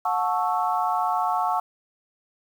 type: chord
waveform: sine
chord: F# minor seventh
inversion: none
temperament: equal with one note detuned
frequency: 725.2 / 880 / 1108.7 / 1318.5 Hz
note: F#5 / A5 / C#6 / E6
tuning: -35 / 0 / 0 / 0 cents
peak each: -25 / -26 / -27 / -30 dBFS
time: 0.05-1.6 s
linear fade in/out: 5 ms
effects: 8-bit